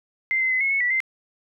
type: tone with pitch steps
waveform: sine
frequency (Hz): 2082 / 2059 / 2035 / 2178 / 2200 / 1958 / 2078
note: C7 / C7 / C7 / C#7 / C#7 / B6 / C7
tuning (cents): -9 / -28 / -49 / -31 / -14 / -15 / -12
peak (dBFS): -19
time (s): 0.31-1.003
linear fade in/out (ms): 0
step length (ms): 99
effects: none